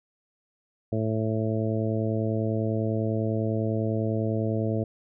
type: harmonic tone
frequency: 110 Hz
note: A2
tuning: in tune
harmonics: 1 / 2 / 3 / 4 / 5 / 6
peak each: -27 / -30 / -32 / -33 / -34 / -35 dBFS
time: 0.92-4.84 s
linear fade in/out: 5 ms
effects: none